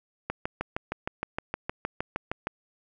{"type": "click train", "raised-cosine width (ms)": 0.5, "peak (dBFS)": -14, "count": 15, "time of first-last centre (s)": [0.3, 2.471], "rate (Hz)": 6.45, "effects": []}